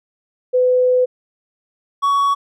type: tone pair in turn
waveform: sine / triangle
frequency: 503 / 1122 Hz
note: B4 / C#6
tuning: +32 / +21 cents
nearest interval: octave + major second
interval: 1389 cents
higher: second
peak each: -11 dBFS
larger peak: neither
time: 0.53-1.06 / 2.02-2.35 s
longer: first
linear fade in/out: 20 ms
effects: none